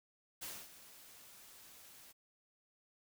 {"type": "noise with ADSR envelope", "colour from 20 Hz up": "white", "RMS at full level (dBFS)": -44, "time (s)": [0.41, 2.13], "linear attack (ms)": 17, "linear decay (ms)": 250, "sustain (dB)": -14, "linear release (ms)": 24, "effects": []}